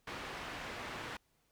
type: low-pass noise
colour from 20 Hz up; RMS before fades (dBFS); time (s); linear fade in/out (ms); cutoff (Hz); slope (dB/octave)
white; -44; 0.07-1.17; 5; 2100; 12
effects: pink hiss -75 dBFS RMS until 1.51 s